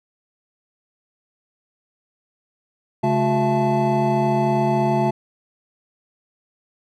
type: tone cluster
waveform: triangle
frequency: 136.5 / 213.1 / 360.5 / 673 / 870 Hz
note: C#3 / G#3 / F#4 / E5 / A5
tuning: -26 / +45 / -45 / +36 / -20 cents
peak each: -21 dBFS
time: 3.03-5.11 s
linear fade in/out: 10 ms
effects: none